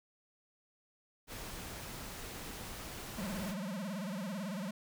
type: noise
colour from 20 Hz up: pink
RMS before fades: -45 dBFS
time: 1.27-3.55 s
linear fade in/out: 50 ms
type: tone with vibrato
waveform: square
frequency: 194.5 Hz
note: G3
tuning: 13 cents flat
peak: -38 dBFS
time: 3.18-4.71 s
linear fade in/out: 5 ms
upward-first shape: sine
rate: 18 Hz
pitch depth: 200 cents each way
effects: none